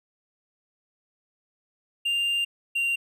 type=tone pair in turn; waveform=triangle; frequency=2794 / 2770 Hz; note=F7 / F7; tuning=0 / -15 cents; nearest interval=unison; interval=15 cents; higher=first; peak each=-21 / -21 dBFS; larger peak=neither; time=2.05-2.45 / 2.75-2.96 s; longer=first; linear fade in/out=10 ms; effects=none